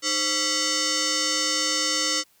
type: tone with frequency modulation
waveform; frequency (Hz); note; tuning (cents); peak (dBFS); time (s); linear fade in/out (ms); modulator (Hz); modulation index
sine; 523.3; C5; 0; -20; 0.02-2.24; 50; 831; 7.9
effects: tanh soft clip ceiling -18 dBFS + white hiss -61 dBFS RMS until 2.4 s